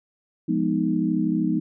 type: chord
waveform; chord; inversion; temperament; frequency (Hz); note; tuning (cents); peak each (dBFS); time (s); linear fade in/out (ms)
sine; F half-diminished seventh; none; equal; 174.61 / 207.7 / 246.9 / 311.1; F3 / Ab3 / Cb4 / Eb4; 0 / 0 / 0 / 0; -26 / -26 / -26 / -24; 0.48-1.6; 10
effects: none